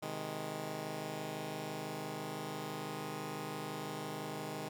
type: chord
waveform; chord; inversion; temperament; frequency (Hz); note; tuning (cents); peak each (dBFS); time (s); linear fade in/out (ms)
10% pulse; Ab major; first; just; 129.78 / 155.74 / 207.7; C3 / Eb3 / Ab3; -14 / +2 / 0; -38 / -34 / -36; 0.02-4.69; 10
effects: none